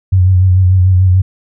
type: tone with vibrato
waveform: sine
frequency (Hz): 92.5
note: F#2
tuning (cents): 0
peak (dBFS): -5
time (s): 0.12-1.22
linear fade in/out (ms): 10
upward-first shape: sine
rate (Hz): 6.8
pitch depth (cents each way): 42
effects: none